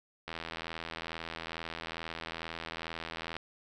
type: click train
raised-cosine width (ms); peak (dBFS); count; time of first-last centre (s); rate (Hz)
0.3; -22; 255; 0.28-3.366; 82.3
effects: none